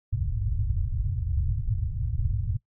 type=low-pass noise; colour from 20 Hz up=white; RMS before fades=-27 dBFS; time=0.12-2.57 s; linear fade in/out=10 ms; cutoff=120 Hz; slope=48 dB/octave; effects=noise-tail reverb RT60 0.1 s tail -19 dB re dry